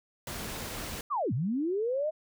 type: noise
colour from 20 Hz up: pink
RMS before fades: -38 dBFS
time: 0.27-1.01 s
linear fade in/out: 2 ms
type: linear two-way sweep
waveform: sine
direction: down then up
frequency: 1244.5 to 104.1 to 637 Hz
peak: -27 dBFS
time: 1.1-2.11 s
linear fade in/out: 20 ms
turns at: 1.33 s
effects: none